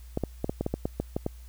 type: clicks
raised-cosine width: 2 ms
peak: -14 dBFS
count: 11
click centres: 0.174 / 0.237 / 0.444 / 0.495 / 0.61 / 0.664 / 0.74 / 0.855 / 1 / 1.165 / 1.264 s
effects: added 60 Hz sine -43 dBFS peak until 1.48 s + white hiss -59 dBFS RMS until 1.48 s